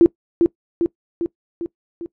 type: tone with echo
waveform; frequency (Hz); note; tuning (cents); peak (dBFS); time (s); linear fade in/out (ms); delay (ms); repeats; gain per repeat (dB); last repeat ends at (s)
sine; 340; F4; -46; -6; 0.01-0.06; 0; 400; 5; -4; 2.06
effects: noise-tail reverb RT60 0.1 s tail -20 dB re dry